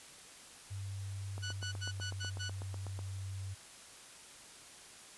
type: tone with pitch glide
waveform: sine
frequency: 98 to 96.32 Hz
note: G2 to G2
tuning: 0 to -30 cents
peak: -39 dBFS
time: 0.7-3.55 s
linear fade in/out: 20 ms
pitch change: -30 cents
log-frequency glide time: 1.45-2.31 s
type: click train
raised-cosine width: 1 ms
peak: -33 dBFS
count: 14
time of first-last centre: 1.38-2.991 s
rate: 8.07 Hz
type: tone bursts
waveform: 15% pulse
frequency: 1480 Hz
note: F#6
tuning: in tune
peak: -33 dBFS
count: 6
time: 1.42-2.5 s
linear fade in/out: 20 ms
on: 110 ms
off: 84 ms
effects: white hiss -54 dBFS RMS until 5.17 s + resampled to 24000 Hz